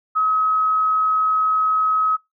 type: tone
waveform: sine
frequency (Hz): 1276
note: D#6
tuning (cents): +43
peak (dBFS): -15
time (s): 0.15-2.17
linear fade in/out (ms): 20
effects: noise-tail reverb RT60 0.2 s tail -26 dB re dry